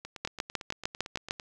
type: two click trains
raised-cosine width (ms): 0.2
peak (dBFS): -12 / -23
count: 8 / 13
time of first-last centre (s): 0.25-1.309 / 0.05-1.398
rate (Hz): 6.61 / 8.9
effects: none